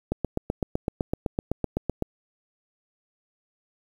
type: click train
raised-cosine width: 2 ms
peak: -11 dBFS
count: 16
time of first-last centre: 0.12-2.024 s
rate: 7.88 Hz
effects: 8-bit